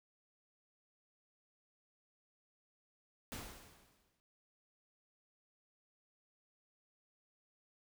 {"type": "noise with exponential decay", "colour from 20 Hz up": "pink", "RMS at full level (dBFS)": -44, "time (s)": [3.32, 4.2], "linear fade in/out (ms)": 0, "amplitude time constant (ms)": 190, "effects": []}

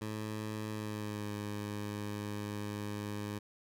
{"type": "tone with pitch glide", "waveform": "15% pulse", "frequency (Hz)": [107.6, 103.69], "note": ["A2", "G#2"], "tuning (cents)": [-38, -2], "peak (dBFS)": -31, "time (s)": [0.01, 3.39], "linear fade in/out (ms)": 10, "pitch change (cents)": -64, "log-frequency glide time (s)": [0.72, 1.32], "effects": []}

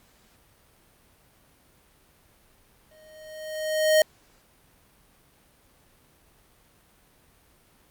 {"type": "tone with exponential growth", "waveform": "square", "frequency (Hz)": 622.3, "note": "D#5", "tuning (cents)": 0, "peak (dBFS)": -15, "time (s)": [2.91, 4.02], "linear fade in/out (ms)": 2, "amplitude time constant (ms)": 240, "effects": ["pink hiss -60 dBFS RMS until 7.9 s", "Opus 48 kbps"]}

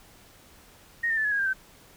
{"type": "tone with pitch steps", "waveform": "sine", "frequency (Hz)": [1864.7, 1806.4, 1749.9, 1695.2, 1642.2, 1590.8, 1541.1], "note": ["A#6", "A6", "A6", "G#6", "G#6", "G6", "G6"], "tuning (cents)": [0, 45, -10, 35, -20, 25, -30], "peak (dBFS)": -23, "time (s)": [1.03, 1.534], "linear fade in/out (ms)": 10, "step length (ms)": 72, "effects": ["pink hiss -54 dBFS RMS until 1.96 s"]}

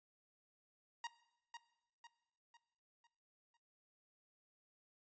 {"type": "tone with echo", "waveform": "sawtooth", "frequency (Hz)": 942, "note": "A#5", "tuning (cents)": 18, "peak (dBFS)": -38, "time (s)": [1.04, 1.07], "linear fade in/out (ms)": 2, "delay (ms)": 500, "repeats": 5, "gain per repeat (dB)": -7, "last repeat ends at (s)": 3.57, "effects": ["noise-tail reverb RT60 0.8 s tail -17 dB re dry", "resampled to 16000 Hz"]}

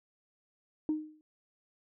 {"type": "tone with exponential decay", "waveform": "sine", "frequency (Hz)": 308.2, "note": "D#4", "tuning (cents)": -16, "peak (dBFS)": -24, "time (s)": [0.89, 1.21], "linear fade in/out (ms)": 1, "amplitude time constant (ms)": 69, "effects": ["tanh soft clip ceiling -23 dBFS"]}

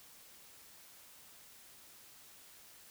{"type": "silence", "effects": ["white hiss -58 dBFS RMS until 2.9 s"]}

